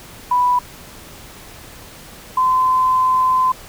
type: tone pair in turn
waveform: sine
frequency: 987.8 / 1026.5 Hz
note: B5 / C6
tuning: 0 / -33 cents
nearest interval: minor second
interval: 67 cents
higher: second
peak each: -12 dBFS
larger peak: neither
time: 0.31-0.59 / 2.37-3.52 s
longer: second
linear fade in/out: 5 ms
effects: pink hiss -39 dBFS RMS until 3.68 s